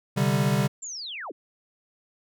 square chord, C suspended second, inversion none, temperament equal, 130.81 / 146.83 / 196 Hz, C3 / D3 / G3, 0 / 0 / 0 cents, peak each -26 dBFS, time 0.16-0.68 s, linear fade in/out 20 ms
sine linear sweep, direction down, 7459 to 198.7 Hz, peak -33 dBFS, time 0.82-1.32 s, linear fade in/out 10 ms
effects none

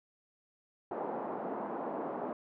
white band-pass noise, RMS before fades -38 dBFS, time 0.91-2.33 s, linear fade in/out 2 ms, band 210 to 900 Hz, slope 24 dB/octave, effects none

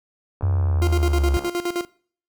click train, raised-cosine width 1 ms, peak -21 dBFS, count 75, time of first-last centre 0.41-1.481 s, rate 69.1 Hz
sine linear sweep, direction down, 93.5 to 67.8 Hz, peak -17 dBFS, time 0.43-1.37 s, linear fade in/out 0 ms
40% pulse tone with tremolo, 349.5 Hz, F4, 1 cent sharp, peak -20 dBFS, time 0.82-1.85 s, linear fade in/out 0 ms, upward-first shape square, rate 9.6 Hz, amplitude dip 75%
effects noise-tail reverb RT60 0.5 s tail -22 dB re dry

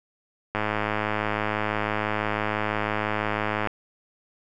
click train, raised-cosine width 0.5 ms, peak -10 dBFS, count 332, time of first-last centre 0.55-3.673 s, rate 106 Hz, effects none

